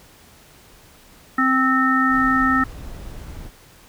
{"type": "harmonic tone", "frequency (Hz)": 261.6, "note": "C4", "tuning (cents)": 0, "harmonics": [1, 3, 5, 7], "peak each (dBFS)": [-19, -30, -18, -21], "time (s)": [1.38, 2.64], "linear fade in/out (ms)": 5}
{"type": "noise", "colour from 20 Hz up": "brown", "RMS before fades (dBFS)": -34, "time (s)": [2.09, 3.51], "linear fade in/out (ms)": 50}
{"effects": ["pink hiss -49 dBFS RMS until 3.88 s"]}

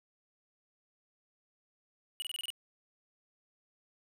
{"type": "tone bursts", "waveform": "square", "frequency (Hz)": 2921, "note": "F#7", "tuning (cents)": -23, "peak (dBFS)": -36, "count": 7, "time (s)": [2.2, 2.503], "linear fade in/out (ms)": 0, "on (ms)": 21, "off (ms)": 26, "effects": []}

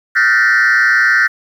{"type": "tone with frequency modulation", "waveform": "sine", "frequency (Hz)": 1661.2, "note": "G#6", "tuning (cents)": 0, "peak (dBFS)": -6, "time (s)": [0.15, 1.28], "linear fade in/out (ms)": 20, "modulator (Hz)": 119, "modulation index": 2.2, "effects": ["tanh soft clip ceiling -7 dBFS", "7-bit"]}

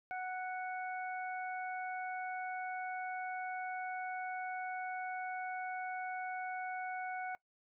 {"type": "harmonic tone", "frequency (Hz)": 740, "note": "F#5", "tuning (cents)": 0, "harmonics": [1, 2, 3], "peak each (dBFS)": [-39, -44, -48], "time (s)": [0.11, 7.35], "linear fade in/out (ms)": 0, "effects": ["noise-tail reverb RT60 0.1 s tail -21 dB re dry"]}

